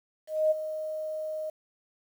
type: tone with ADSR envelope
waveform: sine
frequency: 622.3 Hz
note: D#5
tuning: in tune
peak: -19 dBFS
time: 0.27-1.5 s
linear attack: 240 ms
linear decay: 20 ms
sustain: -12 dB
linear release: 6 ms
effects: 9-bit